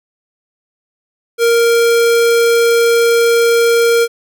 square tone, 466.2 Hz, A#4, in tune, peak -9 dBFS, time 1.38-4.08 s, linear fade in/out 50 ms, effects none

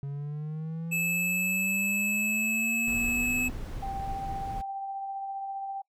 triangle linear sweep, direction up, 138.59 to 251.3 Hz, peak -30 dBFS, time 0.03-3.5 s, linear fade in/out 0 ms
square tone with pitch glide, 2610 to 2589 Hz, E7 to E7, -18 to -32 cents, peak -27 dBFS, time 0.91-3.49 s, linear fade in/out 20 ms, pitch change -14 cents, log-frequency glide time 1.57-3.32 s
brown noise, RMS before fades -37 dBFS, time 2.87-4.62 s, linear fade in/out 10 ms
sine tone with tremolo, 784 Hz, G5, in tune, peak -31 dBFS, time 3.82-5.82 s, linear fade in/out 10 ms, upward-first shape triangle, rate 15 Hz, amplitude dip 30%
effects noise-tail reverb RT60 0.1 s tail -25 dB re dry

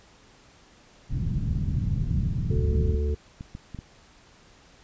white low-pass noise, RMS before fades -26 dBFS, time 1.09-2.98 s, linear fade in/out 50 ms, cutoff 160 Hz, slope 24 dB/octave
clicks, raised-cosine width 5 ms, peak -24 dBFS, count 11, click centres 1.873 / 2.111 / 2.178 / 2.738 / 2.88 / 2.985 / 3.093 / 3.409 / 3.551 / 3.747 / 3.789 s
harmonic tone, 73.42 Hz, D2, in tune, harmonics 1 / 3 / 5 / 6, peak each -23 / -38 / -36 / -34 dBFS, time 2.5-3.15 s, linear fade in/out 10 ms
effects pink hiss -55 dBFS RMS until 4.83 s + resampled to 16000 Hz

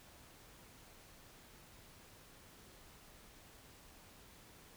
silence, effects pink hiss -60 dBFS RMS until 4.76 s

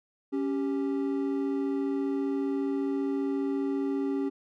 triangle tone pair together, 277.2 / 392 Hz, C#4 / G4, 0 / 0 cents, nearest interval tritone, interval 600 cents, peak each -26 / -30 dBFS, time 0.32-4.3 s, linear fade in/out 20 ms, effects none

